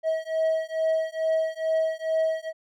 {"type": "beating tone pair", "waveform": "triangle", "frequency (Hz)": [640, 642.3], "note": ["D#5", "E5"], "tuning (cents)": [49, -45], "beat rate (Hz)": 2.3, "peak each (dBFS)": -24, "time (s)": [0.03, 2.53], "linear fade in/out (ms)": 50, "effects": []}